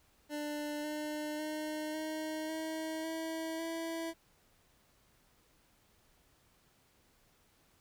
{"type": "tone with pitch steps", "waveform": "25% pulse", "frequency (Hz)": [296.5, 301.7, 307, 312.3, 317.8, 323.3, 329], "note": ["D4", "D4", "D#4", "D#4", "D#4", "E4", "E4"], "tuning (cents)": [17, 47, -23, 7, 37, -34, -3], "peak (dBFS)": -33, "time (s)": [0.29, 4.14], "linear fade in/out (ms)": 50, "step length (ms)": 550, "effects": ["pink hiss -69 dBFS RMS until 7.8 s"]}